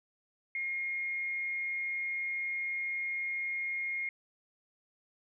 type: tone with amplitude modulation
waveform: sine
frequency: 2142 Hz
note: C7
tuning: 40 cents sharp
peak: -31 dBFS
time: 0.55-4.09 s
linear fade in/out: 2 ms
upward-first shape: sine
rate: 268 Hz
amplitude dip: 25%
effects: none